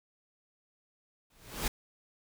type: noise with exponential growth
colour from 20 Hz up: pink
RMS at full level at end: -29 dBFS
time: 1.3-1.68 s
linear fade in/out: 5 ms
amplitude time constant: 81 ms
effects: none